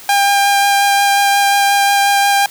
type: tone with vibrato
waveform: sawtooth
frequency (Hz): 801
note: G5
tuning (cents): +37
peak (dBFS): -6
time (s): 0.09-2.46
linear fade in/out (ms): 2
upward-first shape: sine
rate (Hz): 5.6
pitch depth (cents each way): 10
effects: white hiss -36 dBFS RMS until 2.5 s